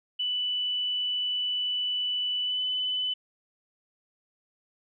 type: tone with pitch glide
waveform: sine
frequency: 2977 to 3006 Hz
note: F#7 to F#7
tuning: +10 to +27 cents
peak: -26 dBFS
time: 0.19-3.14 s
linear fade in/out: 10 ms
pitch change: +17 cents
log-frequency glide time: 2.44-2.59 s
effects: none